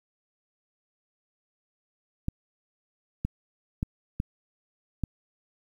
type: clicks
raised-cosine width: 5 ms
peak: -15 dBFS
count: 5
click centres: 2.284 / 3.25 / 3.829 / 4.201 / 5.037 s
effects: 9-bit

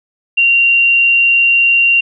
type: tone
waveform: sine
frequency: 2763 Hz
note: F7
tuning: 19 cents flat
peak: -7 dBFS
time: 0.37-2.01 s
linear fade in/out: 10 ms
effects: none

